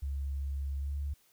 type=tone with pitch glide; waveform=sine; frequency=69.3 to 71.37 Hz; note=C#2 to D2; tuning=0 to -49 cents; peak=-32 dBFS; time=0.02-1.14 s; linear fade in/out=10 ms; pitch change=+51 cents; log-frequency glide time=0.78-0.97 s; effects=white hiss -67 dBFS RMS until 1.32 s